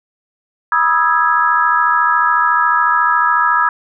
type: chord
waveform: sine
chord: E major seventh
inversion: second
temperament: equal with one note detuned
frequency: 972.5 / 1244.5 / 1318.5 / 1661.2 Hz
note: B5 / D#6 / E6 / G#6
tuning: -27 / 0 / 0 / 0 cents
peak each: -16 dBFS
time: 0.72-3.69 s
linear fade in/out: 2 ms
effects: none